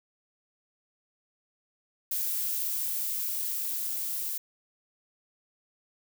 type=noise with level ramp; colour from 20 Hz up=violet; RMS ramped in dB=-30 to -33 dBFS; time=2.11-4.38 s; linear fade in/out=5 ms; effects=none